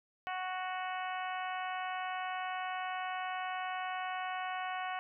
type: harmonic tone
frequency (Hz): 370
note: F#4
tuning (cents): 0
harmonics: 2 / 3 / 4 / 5 / 6 / 7 / 8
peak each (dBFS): -38 / -42 / -44 / -46 / -48 / -49 / -50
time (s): 0.27-4.99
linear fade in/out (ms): 0
effects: none